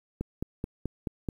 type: click train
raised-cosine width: 3 ms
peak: -18 dBFS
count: 6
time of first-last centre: 0.21-1.288 s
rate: 4.64 Hz
effects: 9-bit